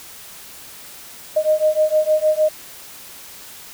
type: beating tone pair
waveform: sine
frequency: 615 / 621.5 Hz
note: D#5 / D#5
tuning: -20 / -2 cents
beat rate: 6.5 Hz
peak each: -17 dBFS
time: 1.36-2.49 s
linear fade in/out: 10 ms
effects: white hiss -39 dBFS RMS until 3.73 s